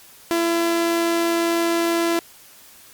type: tone with amplitude modulation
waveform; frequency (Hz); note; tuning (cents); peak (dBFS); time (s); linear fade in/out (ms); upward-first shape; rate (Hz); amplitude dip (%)
sawtooth; 337.1; E4; +39; -13; 0.31-2.19; 0; sine; 102; 25
effects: white hiss -47 dBFS RMS until 2.93 s + Opus 48 kbps